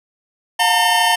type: tone cluster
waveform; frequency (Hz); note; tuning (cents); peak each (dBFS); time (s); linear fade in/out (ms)
square; 715 / 895 / 928 / 1809 / 3075; F5 / A5 / A#5 / A6 / G7; +41 / +29 / -8 / +48 / -34; -20; 0.59-1.16; 10
effects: resampled to 32000 Hz + 8-bit